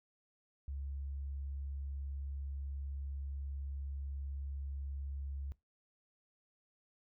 sine tone, 69.3 Hz, C#2, in tune, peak -39 dBFS, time 0.68-5.52 s, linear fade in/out 0 ms, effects noise-tail reverb RT60 0.2 s tail -20 dB re dry

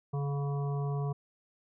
harmonic tone with a mistuned harmonic, 141.8 Hz, C#3, 40 cents sharp, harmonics 1 / 3 / 5 / 7 / 8, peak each -30 / -40 / -44 / -47 / -48 dBFS, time 0.13-1.13 s, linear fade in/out 10 ms, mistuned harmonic 7, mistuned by -17 cents, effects none

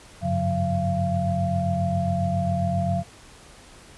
sine tone cluster, 93.8 / 101.2 / 139.7 / 180.3 / 684 Hz, F#2 / G#2 / C#3 / F#3 / F5, +24 / -44 / +14 / -45 / -36 cents, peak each -27 / -33 / -29 / -26 / -26 dBFS, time 0.21-3.04 s, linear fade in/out 50 ms, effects pink hiss -48 dBFS RMS until 3.97 s + resampled to 24000 Hz

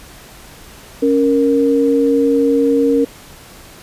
sine tone pair together, 277.2 / 466.2 Hz, C#4 / A#4, 0 / 0 cents, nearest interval major sixth, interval 900 cents, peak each -13 dBFS, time 1.02-3.05 s, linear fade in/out 10 ms, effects pink hiss -39 dBFS RMS until 3.82 s + resampled to 32000 Hz

